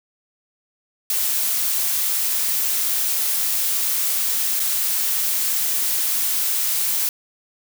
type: noise with dropouts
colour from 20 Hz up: blue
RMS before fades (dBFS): -21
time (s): 1.1-7.09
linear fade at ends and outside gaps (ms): 1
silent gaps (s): 4.596-4.6
effects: none